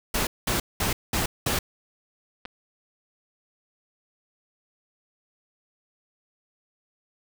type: noise bursts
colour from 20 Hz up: pink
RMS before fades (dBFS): -25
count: 5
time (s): 0.14-1.59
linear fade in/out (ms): 5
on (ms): 130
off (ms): 200
type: clicks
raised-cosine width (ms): 0.3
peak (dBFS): -22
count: 2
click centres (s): 2.453 / 2.457
effects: none